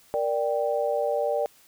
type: chord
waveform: sine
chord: G minor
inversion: first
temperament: equal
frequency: 466.2 / 587.3 / 784 Hz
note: Bb4 / D5 / G5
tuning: 0 / 0 / 0 cents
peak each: -28 / -25 / -30 dBFS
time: 0.14-1.46 s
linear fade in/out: 0 ms
effects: white hiss -57 dBFS RMS until 1.67 s